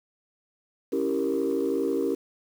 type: chord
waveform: sine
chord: C# diminished seventh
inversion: none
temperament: equal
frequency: 277.2 / 329.6 / 392 / 466.2 Hz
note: C#4 / E4 / G4 / Bb4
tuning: 0 / 0 / 0 / 0 cents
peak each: -28 / -29 / -27 / -28 dBFS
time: 0.92-2.15 s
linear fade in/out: 10 ms
effects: tanh soft clip ceiling -17 dBFS + 8-bit